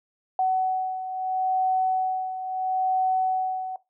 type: beating tone pair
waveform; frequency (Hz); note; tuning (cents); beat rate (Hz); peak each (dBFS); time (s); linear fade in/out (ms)
sine; 750 / 750.75; F#5 / F#5; +23 / +25; 0.75; -23 / -29; 0.39-3.76; 2
effects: noise-tail reverb RT60 0.2 s tail -18 dB re dry